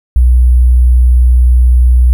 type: tone with sample-and-hold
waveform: sine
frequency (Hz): 61.6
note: B1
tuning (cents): -4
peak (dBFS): -3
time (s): 0.16-2.13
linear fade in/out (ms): 0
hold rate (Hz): 11025
effects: none